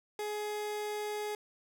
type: tone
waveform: 30% pulse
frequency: 419.7 Hz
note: G#4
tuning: 18 cents sharp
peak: -32 dBFS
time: 0.19-1.35 s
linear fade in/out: 2 ms
effects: none